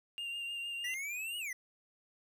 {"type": "tone with vibrato", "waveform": "triangle", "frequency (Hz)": 2794, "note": "F7", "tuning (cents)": 0, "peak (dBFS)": -36, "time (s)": [0.18, 0.94], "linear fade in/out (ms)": 0, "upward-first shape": "triangle", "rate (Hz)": 6.5, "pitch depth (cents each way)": 25}
{"type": "exponential two-way sweep", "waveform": "square", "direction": "up then down", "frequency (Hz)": [1921, 2935, 1921], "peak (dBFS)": -38, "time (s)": [0.84, 1.53], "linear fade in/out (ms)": 5, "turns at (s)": 1.38}
{"effects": []}